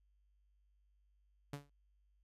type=tone with exponential decay; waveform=sawtooth; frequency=143.1 Hz; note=D3; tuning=45 cents flat; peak=-36 dBFS; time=1.53-1.7 s; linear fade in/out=5 ms; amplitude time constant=36 ms; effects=added 50 Hz sine -70 dBFS peak until 2.23 s + resampled to 32000 Hz